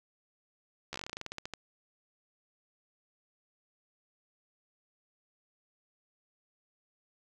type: slowing click train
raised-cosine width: 0.2 ms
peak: -21 dBFS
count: 17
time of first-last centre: 0.93-1.537 s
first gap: 13 ms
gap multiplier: 1.13
effects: none